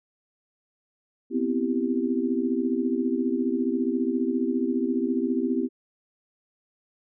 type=chord; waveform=sine; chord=C major seventh; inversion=third; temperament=equal with one note detuned; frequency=246.9 / 261.6 / 331.3 / 392 Hz; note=B3 / C4 / E4 / G4; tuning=0 / 0 / +9 / 0 cents; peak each=-27 / -27 / -29 / -30 dBFS; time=1.3-5.69 s; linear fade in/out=50 ms; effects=none